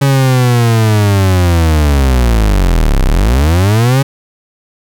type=linear two-way sweep; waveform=40% pulse; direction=down then up; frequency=140 to 30.87 to 140 Hz; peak=-6 dBFS; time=0.01-4.03 s; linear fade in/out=10 ms; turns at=3.05 s; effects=none